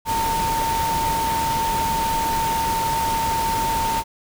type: tone in noise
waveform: sine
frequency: 906 Hz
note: A#5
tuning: 50 cents flat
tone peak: -20 dBFS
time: 0.05-4.04 s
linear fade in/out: 50 ms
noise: pink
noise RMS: -27 dBFS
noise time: 0.05-4.04 s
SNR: +4 dB
effects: none